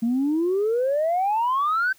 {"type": "exponential sweep", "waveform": "sine", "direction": "up", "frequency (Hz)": [224.5, 1568], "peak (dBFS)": -18, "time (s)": [0.02, 1.93], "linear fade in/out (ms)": 10, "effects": ["tanh soft clip ceiling -16 dBFS", "white hiss -56 dBFS RMS until 1.98 s"]}